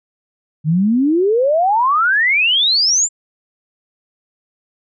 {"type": "exponential sweep", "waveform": "sine", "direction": "up", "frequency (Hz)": [146.83, 7459], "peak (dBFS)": -11, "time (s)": [0.64, 3.09], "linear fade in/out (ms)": 50, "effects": []}